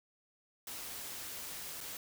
white noise with dropouts, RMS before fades -44 dBFS, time 0.67-1.97 s, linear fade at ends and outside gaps 2 ms, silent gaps 1.806-1.81 s, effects none

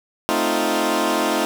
15% pulse chord, F dominant seventh, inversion first, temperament equal, 220 / 261.6 / 311.1 / 349.2 Hz, A3 / C4 / Eb4 / F4, 0 / 0 / 0 / 0 cents, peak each -19 / -19 / -16 / -17 dBFS, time 0.29-1.45 s, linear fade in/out 0 ms, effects none

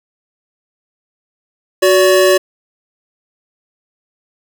square tone pair together, 370.1 / 574 Hz, F#4 / D5, 0 / -40 cents, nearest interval minor sixth, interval 760 cents, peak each -11 dBFS, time 1.82-2.38 s, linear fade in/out 10 ms, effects none

